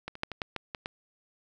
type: clicks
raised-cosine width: 0.3 ms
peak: -20 / -27 / -13 / -21 / -15 / -17 / -19 / -18 dBFS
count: 8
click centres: 0.08 / 0.154 / 0.234 / 0.317 / 0.418 / 0.563 / 0.748 / 0.859 s
effects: none